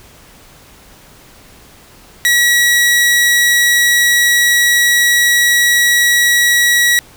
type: tone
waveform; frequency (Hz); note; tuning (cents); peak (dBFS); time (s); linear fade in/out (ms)
sawtooth; 1924; B6; -46; -5; 2.25-6.99; 0
effects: pink hiss -42 dBFS RMS until 7.16 s